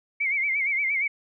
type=tone with vibrato; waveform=sine; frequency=2199 Hz; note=C#7; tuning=14 cents flat; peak=-22 dBFS; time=0.2-1.08 s; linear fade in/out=10 ms; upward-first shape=sine; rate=8.6 Hz; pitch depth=95 cents each way; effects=none